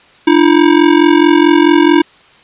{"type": "ring-modulated tone", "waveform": "square", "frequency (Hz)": 319.2, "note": "D#4", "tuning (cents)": 44, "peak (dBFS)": -3, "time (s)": [0.27, 2.02], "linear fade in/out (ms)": 2, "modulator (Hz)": 22.3, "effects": ["white hiss -44 dBFS RMS until 2.43 s", "resampled to 8000 Hz"]}